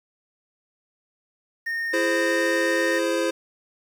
triangle tone, 1837 Hz, A#6, 26 cents flat, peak -23 dBFS, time 1.66-2.99 s, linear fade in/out 10 ms
square chord, E augmented, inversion none, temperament equal with one note detuned, 335.4 / 415.3 / 523.3 Hz, E4 / G#4 / B#4, +30 / 0 / 0 cents, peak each -26 / -30 / -25 dBFS, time 1.93-3.31 s, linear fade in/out 10 ms
effects low-pass 10000 Hz 12 dB/octave + 8-bit

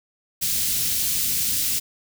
white band-stop noise, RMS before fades -23 dBFS, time 0.41-1.8 s, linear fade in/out 20 ms, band 200 to 3400 Hz, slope 12 dB/octave, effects none

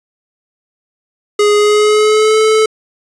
square tone with pitch glide, 415.3 to 435.7 Hz, G#4 to A4, 0 to -17 cents, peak -8 dBFS, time 1.39-2.66 s, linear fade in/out 5 ms, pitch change +83 cents, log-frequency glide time 1.56-2.38 s, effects resampled to 22050 Hz + 7-bit

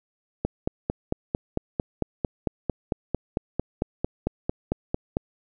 click train, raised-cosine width 2 ms, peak -10 dBFS, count 22, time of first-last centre 0.45-5.169 s, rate 4.45 Hz, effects none

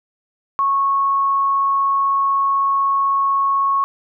sine tone, 1101 Hz, C#6, 12 cents flat, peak -14 dBFS, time 0.59-3.84 s, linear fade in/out 0 ms, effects none

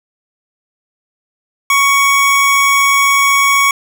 square tone pair together, 1108.7 / 2244 Hz, C#6 / C#7, 0 / +21 cents, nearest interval octave, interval 1221 cents, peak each -12 dBFS, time 1.7-3.71 s, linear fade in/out 2 ms, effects none

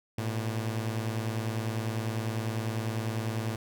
sawtooth beating tone pair, 110 / 120 Hz, A2 / B2, 0 / -49 cents, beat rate 10 Hz, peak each -27 / -32 dBFS, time 0.18-3.56 s, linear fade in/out 5 ms, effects none

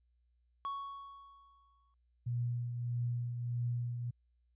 triangle tone with exponential decay, 1112 Hz, C#6, 5 cents sharp, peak -33 dBFS, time 0.65-1.94 s, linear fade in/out 0 ms, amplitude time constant 280 ms
sine tone with tremolo, 120.5 Hz, B2, 42 cents flat, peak -31 dBFS, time 2.26-4.11 s, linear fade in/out 10 ms, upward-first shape triangle, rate 1.6 Hz, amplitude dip 50%
effects added 60 Hz sine -70 dBFS peak until 4.55 s + resampled to 8000 Hz

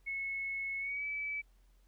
sine tone with pitch glide, 2192 to 2300 Hz, C#7 to D7, -20 to -37 cents, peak -35 dBFS, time 0.06-1.42 s, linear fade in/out 20 ms, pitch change +83 cents, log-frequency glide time 0.79-1.05 s, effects added 44 Hz sine -62 dBFS peak until 1.87 s + pink hiss -75 dBFS RMS until 1.87 s

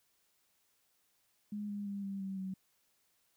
sine tone with pitch steps, 207.7 / 203.9 / 200.2 / 196.5 / 192.9 / 189.36 Hz, G#3 / G#3 / G3 / G3 / G3 / F#3, 0 / -32 / +37 / +4 / -28 / +40 cents, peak -37 dBFS, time 1.52-2.54 s, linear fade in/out 5 ms, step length 170 ms, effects white hiss -75 dBFS RMS until 3.36 s

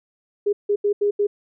sine tone bursts at uneven times, 410 Hz, G#4, 22 cents flat, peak -16 dBFS, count 5, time 0.46-0.53 / 0.69-0.76 / 0.84-0.93 / 1.01-1.11 / 1.19-1.27 s, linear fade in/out 10 ms, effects none

